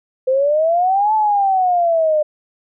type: exponential two-way sweep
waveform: sine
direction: up then down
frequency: 510 to 876 to 599 Hz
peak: -12 dBFS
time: 0.27-2.23 s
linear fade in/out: 10 ms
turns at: 1.14 s
effects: none